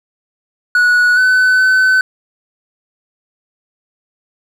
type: tone with pitch steps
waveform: triangle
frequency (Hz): 1466 / 1508 / 1517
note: F#6 / F#6 / F#6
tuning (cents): -16 / +32 / +43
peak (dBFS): -6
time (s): 0.75-2.01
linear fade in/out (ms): 2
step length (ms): 420
effects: none